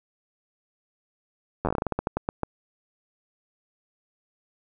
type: slowing click train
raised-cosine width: 1 ms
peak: -11 dBFS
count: 16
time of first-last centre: 1.65-2.433 s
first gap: 10 ms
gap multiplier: 1.21
effects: none